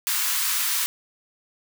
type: high-pass noise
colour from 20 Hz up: white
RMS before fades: -24 dBFS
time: 0.07-0.86 s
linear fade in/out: 0 ms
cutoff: 960 Hz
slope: 48 dB/octave
effects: none